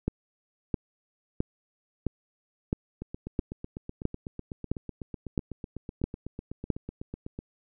two click trains, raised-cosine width 3 ms, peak -13 / -23 dBFS, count 11 / 36, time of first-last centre 0.08-6.703 / 3.02-7.39 s, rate 1.51 / 8.01 Hz, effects none

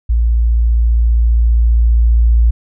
sine tone with level ramp, 57.5 Hz, A#1, 23 cents flat, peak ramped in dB -9 to -6 dBFS, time 0.09-2.51 s, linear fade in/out 10 ms, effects none

